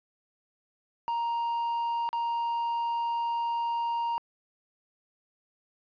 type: tone with dropouts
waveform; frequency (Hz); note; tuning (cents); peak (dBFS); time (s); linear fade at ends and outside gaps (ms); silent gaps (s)
triangle; 935; A#5; +5; -25; 1.08-4.18; 0; 2.09-2.13
effects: resampled to 11025 Hz + 10-bit